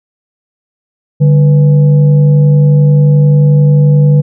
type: tone with frequency modulation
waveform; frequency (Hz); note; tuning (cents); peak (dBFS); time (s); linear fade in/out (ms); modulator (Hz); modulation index
sine; 146.83; D3; 0; -3; 1.2-4.22; 20; 345; 0.36
effects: none